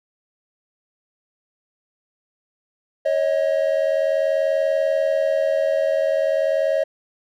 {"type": "tone pair together", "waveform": "triangle", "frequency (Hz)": [551, 631.4], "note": ["C#5", "D#5"], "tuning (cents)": [-11, 25], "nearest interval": "major second", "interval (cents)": 236, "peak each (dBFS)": -18, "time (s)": [3.05, 6.84], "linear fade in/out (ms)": 10, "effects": []}